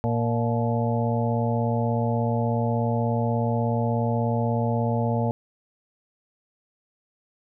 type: harmonic tone with a mistuned harmonic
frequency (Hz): 116.54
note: A#2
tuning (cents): 0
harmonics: 1 / 2 / 4 / 5 / 6 / 7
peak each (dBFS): -24 / -27 / -30 / -31 / -32 / -32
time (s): 0.04-5.31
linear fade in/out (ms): 0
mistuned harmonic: 7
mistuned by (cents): +90
effects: none